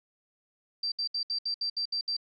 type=tone bursts; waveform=sine; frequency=4693 Hz; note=D8; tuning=2 cents flat; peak=-28 dBFS; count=9; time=0.83-2.167 s; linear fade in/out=5 ms; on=89 ms; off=67 ms; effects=none